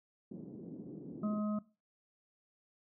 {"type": "band-pass noise", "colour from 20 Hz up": "pink", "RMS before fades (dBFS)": -47, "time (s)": [0.31, 1.4], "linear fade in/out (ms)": 5, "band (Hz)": [170, 360], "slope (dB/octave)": 24}
{"type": "harmonic tone", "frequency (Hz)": 210.6, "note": "G#3", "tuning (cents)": 24, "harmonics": [1, 3, 5, 6], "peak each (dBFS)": [-32, -44, -56, -46], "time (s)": [1.23, 1.59], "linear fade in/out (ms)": 5}
{"effects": ["noise-tail reverb RT60 0.3 s tail -19 dB re dry"]}